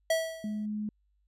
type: tone with exponential decay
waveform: square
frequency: 650 Hz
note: E5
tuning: 24 cents flat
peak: -23 dBFS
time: 0.1-0.66 s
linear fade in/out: 5 ms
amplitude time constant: 120 ms
type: tone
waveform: sine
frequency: 211.3 Hz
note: G#3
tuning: 30 cents sharp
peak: -31 dBFS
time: 0.44-0.89 s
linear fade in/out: 2 ms
effects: added 50 Hz sine -68 dBFS peak until 1.27 s + resampled to 32000 Hz